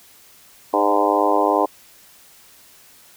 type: harmonic tone with a mistuned harmonic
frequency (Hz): 102.5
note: G#2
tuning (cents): -22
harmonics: 3 / 4 / 5 / 6 / 7 / 8 / 9 / 10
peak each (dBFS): -23 / -23 / -23 / -23 / -23 / -23 / -23 / -23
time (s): 0.73-1.66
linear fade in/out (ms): 10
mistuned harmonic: 6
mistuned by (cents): -23
effects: white hiss -49 dBFS RMS until 3.16 s